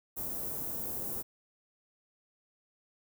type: band-stop noise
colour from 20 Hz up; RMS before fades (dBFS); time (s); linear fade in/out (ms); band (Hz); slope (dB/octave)
white; -37; 0.16-1.23; 20; 570 to 16000; 12
effects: none